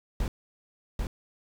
brown noise with echo, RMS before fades -28 dBFS, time 0.2-0.28 s, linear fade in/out 2 ms, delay 790 ms, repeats 1, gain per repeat -2 dB, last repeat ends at 1.07 s, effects none

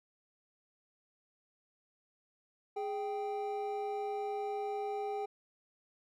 triangle tone pair together, 415.3 / 784 Hz, G#4 / G5, 0 / 0 cents, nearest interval major seventh, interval 1100 cents, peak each -35 / -36 dBFS, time 2.76-5.26 s, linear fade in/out 10 ms, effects none

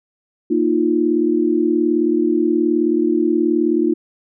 sine chord, Bb suspended fourth, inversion none, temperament just, 233.1 / 310.8 / 349.6 Hz, Bb3 / Eb4 / F4, 0 / -2 / +2 cents, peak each -21 / -17 / -17 dBFS, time 0.5-3.94 s, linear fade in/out 10 ms, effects none

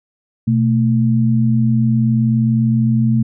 sine tone pair together, 123.6 / 223.1 Hz, B2 / A3, +2 / +24 cents, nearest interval minor seventh, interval 1022 cents, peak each -14 dBFS, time 0.47-3.23 s, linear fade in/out 10 ms, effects none

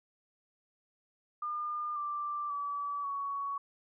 sine tone with pitch steps, 1207 / 1177.4 / 1148.5 / 1120.3 Hz, D6 / D6 / D6 / C#6, +47 / +4 / -39 / +18 cents, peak -33 dBFS, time 1.42-3.58 s, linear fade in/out 5 ms, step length 540 ms, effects none

